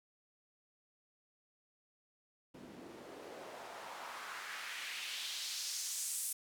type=noise with band-pass filter sweep; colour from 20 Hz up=white; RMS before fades=-44 dBFS; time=2.54-6.33 s; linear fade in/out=5 ms; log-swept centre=220 to 10000 Hz; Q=1.7; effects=none